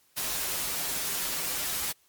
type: noise with comb filter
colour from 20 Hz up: white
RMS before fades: -31 dBFS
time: 0.16-1.93 s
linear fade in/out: 20 ms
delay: 9 ms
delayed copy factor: -0.6
effects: white hiss -65 dBFS RMS until 2.08 s + MP3 96 kbps